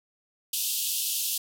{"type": "band-pass noise", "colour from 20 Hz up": "white", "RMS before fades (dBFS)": -29, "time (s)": [0.53, 1.38], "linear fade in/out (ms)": 5, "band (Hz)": [2700, 16000], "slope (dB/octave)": 96, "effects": []}